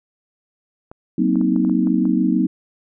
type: clicks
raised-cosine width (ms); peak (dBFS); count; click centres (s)
1; -23; 8; 0.915 / 1.357 / 1.413 / 1.562 / 1.649 / 1.696 / 1.872 / 2.054
type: chord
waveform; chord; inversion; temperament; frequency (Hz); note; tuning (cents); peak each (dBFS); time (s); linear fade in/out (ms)
sine; C half-diminished seventh; second; just; 188.37 / 235.5 / 261.6 / 314; Gb3 / Bb3 / C4 / Eb4; +31 / +18 / 0 / +16; -20; 1.18-2.47; 5
effects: none